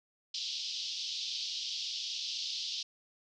white band-pass noise, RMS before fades -38 dBFS, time 0.34-2.83 s, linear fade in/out 5 ms, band 3000 to 5400 Hz, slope 48 dB/octave, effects none

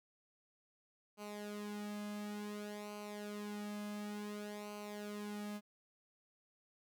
sawtooth tone with flanger, 207.7 Hz, G#3, in tune, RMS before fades -45 dBFS, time 1.17-5.61 s, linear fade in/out 50 ms, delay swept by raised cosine 0.56 to 2.16 ms, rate 0.56 Hz, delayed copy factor -0.7, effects none

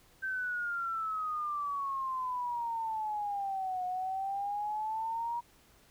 sine exponential two-way sweep, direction down then up, 1560 to 726 to 955 Hz, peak -32 dBFS, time 0.22-5.41 s, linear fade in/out 20 ms, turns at 3.85 s, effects pink hiss -63 dBFS RMS until 5.9 s

